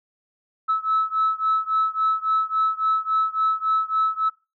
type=beating tone pair; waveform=sine; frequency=1300 / 1303.6 Hz; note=E6 / E6; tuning=-24 / -20 cents; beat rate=3.6 Hz; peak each=-21 / -22 dBFS; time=0.68-4.3 s; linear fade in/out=20 ms; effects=noise-tail reverb RT60 0.3 s tail -23 dB re dry + tanh soft clip ceiling -13 dBFS